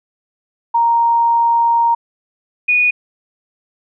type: tone pair in turn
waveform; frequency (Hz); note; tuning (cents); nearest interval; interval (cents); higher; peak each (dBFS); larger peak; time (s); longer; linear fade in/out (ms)
sine; 932.3 / 2465; A#5 / D#7; 0 / -17; octave + perfect fourth; 1683; second; -10; neither; 0.74-1.95 / 2.68-2.91; first; 10
effects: none